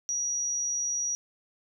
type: tone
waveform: sine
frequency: 5780 Hz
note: F#8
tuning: 41 cents flat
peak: -27 dBFS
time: 0.09-1.15 s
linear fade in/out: 0 ms
effects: none